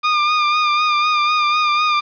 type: tone with vibrato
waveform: sawtooth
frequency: 1212 Hz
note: D#6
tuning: 46 cents flat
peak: -10 dBFS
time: 0.03-2.01 s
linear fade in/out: 20 ms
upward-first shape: sine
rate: 4 Hz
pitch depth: 37 cents each way
effects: resampled to 11025 Hz + 7-bit